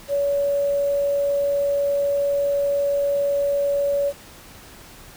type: tone with quantisation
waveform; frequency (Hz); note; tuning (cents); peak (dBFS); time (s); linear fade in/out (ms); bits
sine; 566; C#5; +36; -18; 0.08-4.13; 50; 7
effects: pink hiss -44 dBFS RMS until 5.16 s